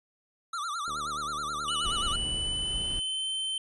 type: tone with vibrato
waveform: square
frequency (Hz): 1265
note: D#6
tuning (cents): +28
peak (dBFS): -32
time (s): 0.53-2.16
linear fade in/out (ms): 5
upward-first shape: sine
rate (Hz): 9.4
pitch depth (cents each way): 170
type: click train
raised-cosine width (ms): 2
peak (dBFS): -34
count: 115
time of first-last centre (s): 0.88-2.398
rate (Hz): 75.1
type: tone with pitch glide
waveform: square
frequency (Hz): 2960 to 3089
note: F#7 to G7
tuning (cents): 0 to -26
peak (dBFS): -30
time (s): 1.68-3.58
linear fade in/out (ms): 2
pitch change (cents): +74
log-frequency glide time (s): 2.14-3.29
type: noise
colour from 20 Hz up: brown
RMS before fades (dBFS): -37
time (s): 1.84-3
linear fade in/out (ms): 10
effects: resampled to 24000 Hz